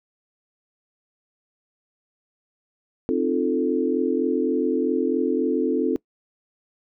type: chord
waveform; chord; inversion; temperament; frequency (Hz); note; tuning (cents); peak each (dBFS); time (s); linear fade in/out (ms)
sine; F dominant seventh; second; equal with one note detuned; 261.6 / 304.9 / 349.2 / 440; C4 / Eb4 / F4 / A4; 0 / -35 / 0 / 0; -24 / -26 / -25 / -24; 3.09-5.96; 0
effects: noise-tail reverb RT60 0.1 s tail -23 dB re dry